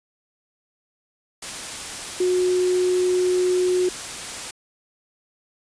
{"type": "tone in noise", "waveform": "sine", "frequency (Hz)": 364.1, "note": "F#4", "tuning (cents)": -28, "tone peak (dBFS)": -17, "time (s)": [2.2, 3.89], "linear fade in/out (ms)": 5, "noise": "white", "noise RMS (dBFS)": -32, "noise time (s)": [1.42, 4.51], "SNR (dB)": 12, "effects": ["resampled to 22050 Hz"]}